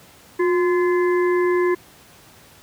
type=harmonic tone with a mistuned harmonic; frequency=344.1 Hz; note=F4; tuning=26 cents flat; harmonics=1 / 3 / 5 / 6; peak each=-16 / -26 / -30 / -32 dBFS; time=0.39-1.75 s; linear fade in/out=10 ms; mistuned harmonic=1; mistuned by=+70 cents; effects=pink hiss -48 dBFS RMS until 2.62 s + high-pass 80 Hz 12 dB/octave